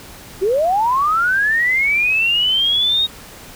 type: linear sweep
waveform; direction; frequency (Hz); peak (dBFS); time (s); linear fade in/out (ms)
sine; up; 355.5 to 3767; -13; 0.41-3.07; 20
effects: pink hiss -38 dBFS RMS until 3.55 s